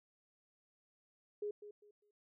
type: tone with echo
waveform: sine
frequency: 415.3 Hz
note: G#4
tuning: in tune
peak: -37 dBFS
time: 1.42-1.51 s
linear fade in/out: 5 ms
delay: 200 ms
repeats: 3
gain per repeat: -12 dB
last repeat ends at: 2.11 s
effects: none